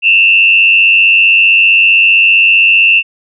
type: tone with frequency modulation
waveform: sine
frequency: 2700 Hz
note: E7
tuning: 41 cents sharp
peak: -4 dBFS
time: 0.02-3.03 s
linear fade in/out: 50 ms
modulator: 95.4 Hz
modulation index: 0.89
effects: none